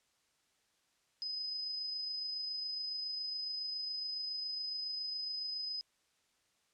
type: tone with amplitude modulation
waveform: sine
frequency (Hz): 5030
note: D#8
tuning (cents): +18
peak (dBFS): -35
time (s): 1.22-5.81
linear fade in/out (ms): 0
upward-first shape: sine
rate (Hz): 27.2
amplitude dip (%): 30
effects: white hiss -75 dBFS RMS until 6.73 s + low-pass 8000 Hz 12 dB/octave